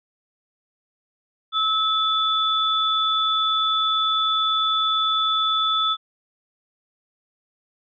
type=tone pair together; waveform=sine; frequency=1300 / 3471 Hz; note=E6 / A7; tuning=-24 / -24 cents; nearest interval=octave + perfect fourth; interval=1700 cents; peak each=-21 / -21 dBFS; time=1.52-5.97 s; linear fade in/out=50 ms; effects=none